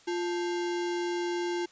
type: tone with sample-and-hold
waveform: sine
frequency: 349.2 Hz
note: F4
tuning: in tune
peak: -28 dBFS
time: 0.07-1.66 s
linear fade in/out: 10 ms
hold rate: 1225 Hz
effects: white hiss -58 dBFS RMS until 1.71 s + resampled to 16000 Hz